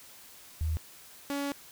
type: tone pair in turn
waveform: sine / sawtooth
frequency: 79.2 / 282.2 Hz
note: D#2 / C#4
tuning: +31 / +31 cents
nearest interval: octave + minor seventh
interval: 2200 cents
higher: second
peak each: -27 dBFS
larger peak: neither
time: 0.61-0.77 / 1.3-1.52 s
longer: second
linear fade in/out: 0 ms
effects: white hiss -52 dBFS RMS until 1.71 s